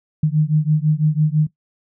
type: beating tone pair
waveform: sine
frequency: 150.6 / 156.6 Hz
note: D3 / D#3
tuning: +44 / +11 cents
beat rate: 6 Hz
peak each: -16 / -17 dBFS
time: 0.23-1.47 s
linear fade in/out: 5 ms
effects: noise-tail reverb RT60 0.1 s tail -17 dB re dry